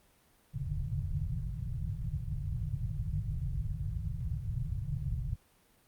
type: low-pass noise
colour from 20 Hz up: white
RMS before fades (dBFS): -35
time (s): 0.53-5.36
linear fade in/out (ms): 20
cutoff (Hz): 160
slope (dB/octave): 96
effects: pink hiss -66 dBFS RMS until 5.87 s + Opus 32 kbps